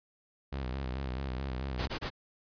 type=tone with vibrato; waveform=sawtooth; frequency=65.41 Hz; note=C2; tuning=in tune; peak=-30 dBFS; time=0.52-1.88 s; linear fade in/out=10 ms; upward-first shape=square; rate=4.6 Hz; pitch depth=72 cents each way
type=noise bursts; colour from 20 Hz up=pink; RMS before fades=-35 dBFS; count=3; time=1.78-2.102 s; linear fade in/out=20 ms; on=90 ms; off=26 ms
effects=resampled to 11025 Hz